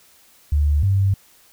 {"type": "tone pair in turn", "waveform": "sine", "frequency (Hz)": [73.42, 97.69], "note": ["D2", "G2"], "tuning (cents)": [0, -5], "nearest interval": "perfect fourth", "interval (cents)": 495, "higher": "second", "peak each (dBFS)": -14, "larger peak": "neither", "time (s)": [[0.52, 0.83], [0.83, 1.14]], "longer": "neither", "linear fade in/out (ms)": 5, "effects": ["white hiss -53 dBFS RMS until 1.52 s"]}